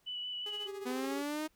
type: tone with vibrato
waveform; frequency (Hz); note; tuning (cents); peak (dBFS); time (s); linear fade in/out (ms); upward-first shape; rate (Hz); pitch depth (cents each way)
sine; 2965; F#7; +3; -37; 0.06-0.68; 20; square; 5.6; 12
type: tone with tremolo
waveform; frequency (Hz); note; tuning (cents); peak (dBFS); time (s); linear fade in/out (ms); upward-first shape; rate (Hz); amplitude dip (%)
sawtooth; 415.3; G#4; 0; -40; 0.46-1.19; 2; sine; 14; 65
type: tone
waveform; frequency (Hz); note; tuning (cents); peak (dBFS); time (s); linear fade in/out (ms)
triangle; 392; G4; 0; -39; 0.65-1.23; 20
type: linear sweep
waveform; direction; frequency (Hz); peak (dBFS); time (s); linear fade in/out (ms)
sawtooth; up; 246.9 to 313.7; -31; 0.85-1.48; 20
effects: pink hiss -72 dBFS RMS until 1.55 s